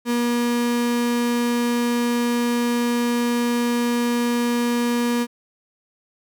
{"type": "tone", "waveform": "35% pulse", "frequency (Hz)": 239.3, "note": "A#3", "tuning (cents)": 46, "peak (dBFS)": -17, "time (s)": [0.05, 5.27], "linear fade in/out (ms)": 50, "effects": []}